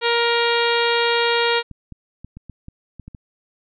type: harmonic tone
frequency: 470 Hz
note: A#4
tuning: 14 cents sharp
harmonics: 1 / 2 / 3 / 4 / 5 / 6 / 7 / 8 / 9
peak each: -20 / -23 / -25 / -26 / -27 / -28 / -28 / -29 / -30 dBFS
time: 0.01-1.63 s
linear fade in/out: 50 ms
type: clicks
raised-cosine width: 5 ms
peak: -24 dBFS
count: 9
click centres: 1.713 / 1.923 / 2.246 / 2.37 / 2.497 / 2.684 / 2.997 / 3.08 / 3.148 s
effects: none